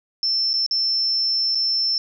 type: tone with dropouts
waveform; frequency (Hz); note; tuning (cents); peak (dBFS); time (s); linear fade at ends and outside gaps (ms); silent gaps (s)
sine; 5340; E8; +22; -18; 0.23-1.98; 1; 0.532-0.538 / 0.664-0.71 / 1.549-1.554
effects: none